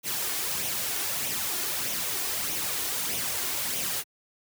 white noise with flanger, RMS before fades -30 dBFS, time 0.03-4.04 s, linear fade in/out 50 ms, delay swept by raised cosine 0.32 to 2.82 ms, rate 1.6 Hz, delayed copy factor +0.5, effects high-pass 80 Hz 12 dB/octave

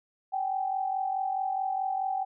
sine tone pair together, 765.3 / 810 Hz, G5 / G#5, -42 / -43 cents, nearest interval minor second, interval 99 cents, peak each -28 / -34 dBFS, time 0.32-2.25 s, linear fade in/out 20 ms, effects none

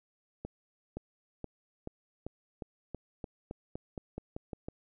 accelerating click train, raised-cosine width 2 ms, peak -25 dBFS, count 15, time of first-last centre 0.45-4.685 s, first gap 520 ms, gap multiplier 0.91, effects none

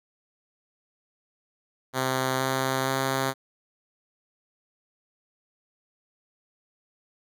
5% pulse tone with pitch steps, 130.81 / 132.18 / 133.56 Hz, C3 / C3 / C3, 0 / +18 / +36 cents, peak -13 dBFS, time 1.93-3.34 s, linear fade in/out 50 ms, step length 470 ms, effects none

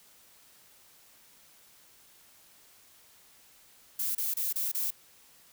violet noise bursts, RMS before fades -31 dBFS, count 5, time 3.99-4.906 s, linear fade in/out 5 ms, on 160 ms, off 29 ms, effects white hiss -59 dBFS RMS until 5.52 s

